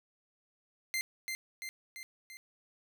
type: tone with echo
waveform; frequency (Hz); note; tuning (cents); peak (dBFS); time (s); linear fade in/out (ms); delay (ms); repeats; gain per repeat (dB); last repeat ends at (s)
sawtooth; 2084; C7; -7; -28; 0.94-1.01; 0; 340; 4; -4; 2.37
effects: none